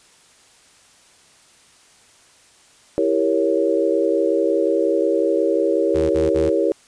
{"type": "chord", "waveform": "sine", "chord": "E diminished seventh", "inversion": "none", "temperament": "equal with one note detuned", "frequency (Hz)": [329.6, 395.2, 466.2, 554.4], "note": ["E4", "G4", "Bb4", "Db5"], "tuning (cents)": [0, 14, 0, 0], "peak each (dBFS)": -21, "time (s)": [2.98, 6.72], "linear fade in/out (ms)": 0}
{"type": "tone bursts", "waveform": "sawtooth", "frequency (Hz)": 77.78, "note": "D#2", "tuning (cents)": 0, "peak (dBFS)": -21, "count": 3, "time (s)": [5.94, 6.502], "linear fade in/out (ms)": 20, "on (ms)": 160, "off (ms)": 41}
{"effects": ["white hiss -52 dBFS RMS until 6.87 s", "resampled to 22050 Hz"]}